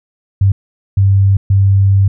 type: tone bursts at uneven times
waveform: sine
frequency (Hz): 98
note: G2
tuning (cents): 0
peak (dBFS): -6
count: 3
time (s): 0.41-0.52 / 0.97-1.37 / 1.5-2.08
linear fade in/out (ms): 5
effects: none